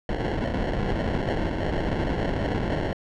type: noise with sample-and-hold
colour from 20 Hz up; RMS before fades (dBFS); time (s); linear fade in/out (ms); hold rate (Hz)
pink; -26; 0.09-2.93; 2; 1225
effects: low-pass 3000 Hz 12 dB/octave